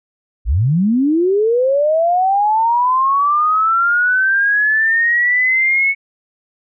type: linear sweep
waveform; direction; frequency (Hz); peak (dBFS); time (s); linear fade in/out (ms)
sine; up; 44.97 to 2217; -11; 0.45-5.95; 50
effects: none